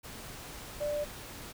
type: tone in noise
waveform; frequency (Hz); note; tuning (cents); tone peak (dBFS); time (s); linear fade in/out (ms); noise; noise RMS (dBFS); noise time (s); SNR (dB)
sine; 590; D5; +8; -30; 0.8-1.05; 20; pink; -45; 0.03-1.53; +12
effects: none